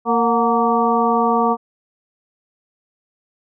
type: harmonic tone with a mistuned harmonic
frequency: 231.1 Hz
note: A#3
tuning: 15 cents flat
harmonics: 1 / 2 / 3 / 4 / 5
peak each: -20 / -20 / -20 / -20 / -20 dBFS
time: 0.05-1.57 s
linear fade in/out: 50 ms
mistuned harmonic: 3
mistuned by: +76 cents
effects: none